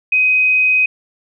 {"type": "tone", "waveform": "sine", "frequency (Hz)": 2515, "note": "D#7", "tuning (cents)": 18, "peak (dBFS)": -10, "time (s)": [0.12, 0.86], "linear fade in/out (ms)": 5, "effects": []}